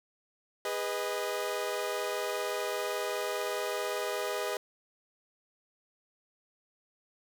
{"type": "chord", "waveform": "sawtooth", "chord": "G# minor", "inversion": "none", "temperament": "equal with one note detuned", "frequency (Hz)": [408.9, 493.9, 622.3], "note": ["G#4", "B4", "D#5"], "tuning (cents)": [-27, 0, 0], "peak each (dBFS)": -32, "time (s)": [0.65, 4.57], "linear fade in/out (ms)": 2, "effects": []}